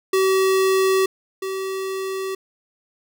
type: tone pair in turn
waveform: square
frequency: 381.4 / 383.1 Hz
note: G4 / G4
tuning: -47 / -40 cents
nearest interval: unison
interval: 7 cents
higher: second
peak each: -16 / -25 dBFS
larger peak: first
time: 0.13-1.06 / 1.42-2.35 s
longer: neither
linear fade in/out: 5 ms
effects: none